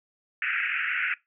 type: band-pass noise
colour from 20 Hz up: pink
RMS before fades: -28 dBFS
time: 0.42-1.14 s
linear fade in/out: 2 ms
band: 1400 to 2700 Hz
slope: 96 dB/octave
effects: noise-tail reverb RT60 0.2 s tail -22 dB re dry